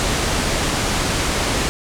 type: low-pass noise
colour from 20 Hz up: pink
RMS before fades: -20 dBFS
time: 0-1.69 s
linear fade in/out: 0 ms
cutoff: 9200 Hz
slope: 24 dB/octave
effects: none